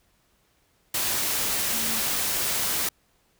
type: tone in noise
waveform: sine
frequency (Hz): 225.1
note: A3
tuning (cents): +40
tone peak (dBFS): -37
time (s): 1.73-2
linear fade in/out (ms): 5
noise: white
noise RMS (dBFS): -26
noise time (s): 0.94-2.89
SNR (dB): -14
effects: pink hiss -66 dBFS RMS until 3.39 s